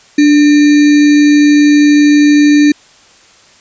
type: tone with sample-and-hold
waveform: sine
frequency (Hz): 293.7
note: D4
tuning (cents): 0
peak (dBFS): -3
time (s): 0.18-2.72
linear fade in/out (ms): 5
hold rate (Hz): 2100
effects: white hiss -43 dBFS RMS until 3.6 s + resampled to 16000 Hz